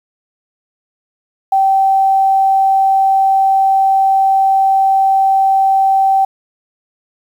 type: tone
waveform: sine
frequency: 775 Hz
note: G5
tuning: 20 cents flat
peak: -8 dBFS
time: 1.52-6.25 s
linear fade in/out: 5 ms
effects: 7-bit

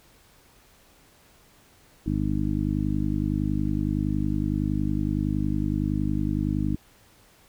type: harmonic tone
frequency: 50.8 Hz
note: G#1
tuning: 38 cents flat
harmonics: 1 / 2 / 3 / 4 / 5 / 6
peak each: -30 / -30 / -30 / -30 / -30 / -30 dBFS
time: 2.06-6.76 s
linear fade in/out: 5 ms
effects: pink hiss -57 dBFS RMS until 7.48 s

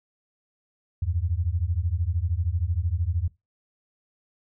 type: beating tone pair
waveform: sine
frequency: 79.9 / 92.9 Hz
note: D#2 / F#2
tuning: +47 / +7 cents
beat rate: 13 Hz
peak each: -26 dBFS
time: 1.02-3.28 s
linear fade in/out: 5 ms
effects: noise-tail reverb RT60 0.2 s tail -18 dB re dry

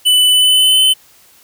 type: tone with pitch glide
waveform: square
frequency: 2991 to 3045 Hz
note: F#7 to F#7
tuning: +18 to +49 cents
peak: -8 dBFS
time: 0.05-0.94 s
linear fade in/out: 20 ms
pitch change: +31 cents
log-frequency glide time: 0.28-0.82 s
effects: white hiss -47 dBFS RMS until 1.43 s

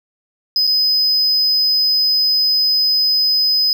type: tone with dropouts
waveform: triangle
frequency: 5030 Hz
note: D#8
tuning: 18 cents sharp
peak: -11 dBFS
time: 0.56-3.73 s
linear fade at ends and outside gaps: 1 ms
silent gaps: 0.669-0.674 s
effects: none

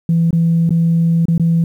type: tone with dropouts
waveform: sine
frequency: 166.5 Hz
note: E3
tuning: 18 cents sharp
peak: -9 dBFS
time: 0.09-1.64 s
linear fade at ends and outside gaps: 2 ms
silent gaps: 0.307-0.329 / 0.693-0.706 / 1.255-1.283 / 1.379-1.397 s
effects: tanh soft clip ceiling -6 dBFS + 8-bit

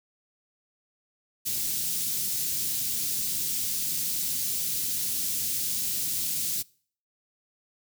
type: band-stop noise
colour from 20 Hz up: white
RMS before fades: -29 dBFS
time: 1.45-6.63 s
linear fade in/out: 20 ms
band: 210 to 4400 Hz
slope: 12 dB/octave
effects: noise-tail reverb RT60 0.5 s tail -24 dB re dry + high-pass 100 Hz 12 dB/octave

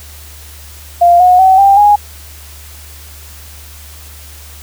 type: tone with pitch steps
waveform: sine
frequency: 696 / 726.4 / 758.1 / 791.2 / 825.8 Hz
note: F5 / F#5 / F#5 / G5 / G#5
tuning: -6 / -32 / +42 / +16 / -10 cents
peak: -3 dBFS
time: 1.01-1.96 s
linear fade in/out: 10 ms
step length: 190 ms
effects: added 74 Hz sine -33 dBFS peak until 4.62 s + white hiss -36 dBFS RMS until 4.62 s

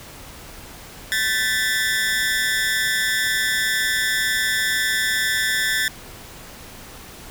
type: tone with amplitude modulation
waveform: sawtooth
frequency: 1760 Hz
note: A6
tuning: in tune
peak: -11 dBFS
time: 1.12-5.88 s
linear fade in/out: 0 ms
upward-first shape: sine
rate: 222 Hz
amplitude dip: 100%
effects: pink hiss -40 dBFS RMS until 7.3 s

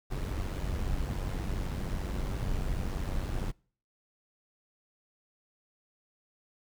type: noise with amplitude modulation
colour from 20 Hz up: brown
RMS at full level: -30 dBFS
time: 0.1-3.52 s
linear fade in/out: 20 ms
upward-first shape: sine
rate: 94.1 Hz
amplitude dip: 60%
effects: noise-tail reverb RT60 0.5 s tail -26 dB re dry

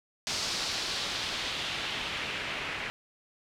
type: noise with low-pass filter sweep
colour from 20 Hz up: white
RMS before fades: -34 dBFS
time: 0.27-2.9 s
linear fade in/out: 0 ms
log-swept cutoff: 5300 to 2300 Hz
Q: 1.8
effects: none

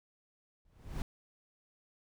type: noise with exponential growth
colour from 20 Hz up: brown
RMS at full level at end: -32 dBFS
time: 0.65-1.02 s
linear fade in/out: 1 ms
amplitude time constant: 80 ms
effects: none

